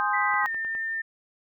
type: chord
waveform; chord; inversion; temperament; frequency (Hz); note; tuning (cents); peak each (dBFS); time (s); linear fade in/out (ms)
sine; Ab major seventh; none; equal; 830.6 / 1046.5 / 1244.5 / 1568; Ab5 / C6 / Eb6 / G6; 0 / 0 / 0 / 0; -28; 0-0.46; 0
type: tone with pitch glide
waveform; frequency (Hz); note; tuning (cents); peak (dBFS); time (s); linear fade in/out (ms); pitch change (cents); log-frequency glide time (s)
sine; 1977 to 1802.5; B6 to A6; +1 to +41; -27; 0.13-1.02; 10; -160; 0.39-0.51
type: click train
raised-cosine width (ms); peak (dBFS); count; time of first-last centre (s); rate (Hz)
0.5; -28; 5; 0.34-0.751; 9.74
effects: none